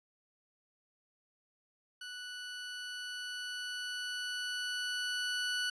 20% pulse tone with level ramp, 1480 Hz, F#6, in tune, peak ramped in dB -38 to -27 dBFS, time 2.01-5.7 s, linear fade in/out 5 ms, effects resampled to 22050 Hz

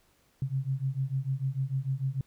sine beating tone pair, 130.81 / 137.51 Hz, C3 / C#3, 0 / -14 cents, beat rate 6.7 Hz, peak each -31 / -31 dBFS, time 0.42-2.21 s, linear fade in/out 2 ms, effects pink hiss -67 dBFS RMS until 2.26 s

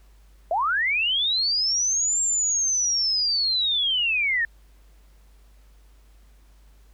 sine linear two-way sweep, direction up then down, 622.3 to 7459 to 1770 Hz, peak -20 dBFS, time 0.51-4.45 s, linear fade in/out 2 ms, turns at 2.21 s, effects added 50 Hz sine -50 dBFS peak until 6.93 s + pink hiss -63 dBFS RMS until 6.93 s

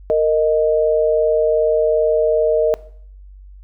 sine tone pair together, 461.3 / 622.3 Hz, A#4 / D#5, -18 / 0 cents, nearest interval perfect fourth, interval 518 cents, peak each -15 dBFS, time 0.1-2.74 s, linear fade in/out 0 ms, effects noise-tail reverb RT60 0.6 s tail -19 dB re dry + added 48 Hz sine -37 dBFS peak until 3.63 s

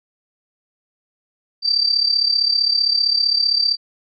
sine tone with amplitude modulation, 4664 Hz, D8, 13 cents flat, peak -11 dBFS, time 1.62-3.77 s, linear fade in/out 50 ms, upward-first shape sine, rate 35.4 Hz, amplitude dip 75%, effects none

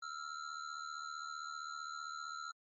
square ring-modulated tone, 1352 Hz, E6, 43 cents sharp, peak -40 dBFS, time 0.02-2.52 s, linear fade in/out 10 ms, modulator 37.7 Hz, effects MP3 32 kbps

